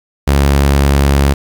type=tone; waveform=sawtooth; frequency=69.8 Hz; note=C#2; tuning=13 cents sharp; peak=-4 dBFS; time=0.27-1.34 s; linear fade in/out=10 ms; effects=7-bit